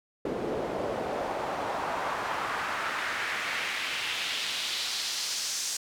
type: noise with band-pass filter sweep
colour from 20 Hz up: pink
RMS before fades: -32 dBFS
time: 0.25-5.77 s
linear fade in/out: 5 ms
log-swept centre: 390 to 6400 Hz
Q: 1.7
effects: none